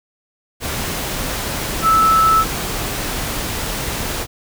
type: tone in noise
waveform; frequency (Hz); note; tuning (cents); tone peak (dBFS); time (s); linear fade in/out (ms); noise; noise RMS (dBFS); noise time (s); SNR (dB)
sine; 1311; E6; -10; -10; 1.82-2.45; 50; pink; -23; 0.6-4.27; +10
effects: none